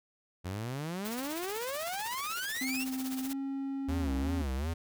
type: exponential sweep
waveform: sawtooth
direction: up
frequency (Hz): 86.2 to 2831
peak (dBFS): -31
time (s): 0.44-2.85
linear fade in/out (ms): 20
type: noise with tremolo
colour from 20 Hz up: white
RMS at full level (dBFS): -40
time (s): 1.05-3.33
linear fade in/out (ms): 0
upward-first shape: triangle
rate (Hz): 16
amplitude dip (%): 80
type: tone with pitch glide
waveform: triangle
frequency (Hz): 261.6 to 272.6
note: C4 to C#4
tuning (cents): 0 to -29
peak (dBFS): -31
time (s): 2.61-4.42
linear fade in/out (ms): 5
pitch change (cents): +71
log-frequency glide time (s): 3.23-3.31
type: tone with vibrato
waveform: square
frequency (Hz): 73.42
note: D2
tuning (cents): 0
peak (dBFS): -32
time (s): 3.88-4.74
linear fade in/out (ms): 10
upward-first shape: sine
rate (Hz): 2.7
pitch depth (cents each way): 220
effects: none